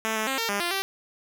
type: tone with pitch steps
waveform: 5% pulse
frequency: 220.9 / 217.9 / 267.3 / 456.5 / 202.1 / 347 / 388.7 Hz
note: A3 / A3 / C4 / A#4 / G#3 / F4 / G4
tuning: +7 / -17 / +37 / -36 / -47 / -11 / -15 cents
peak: -14 dBFS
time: 0.05-0.82 s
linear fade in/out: 0 ms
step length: 110 ms
effects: none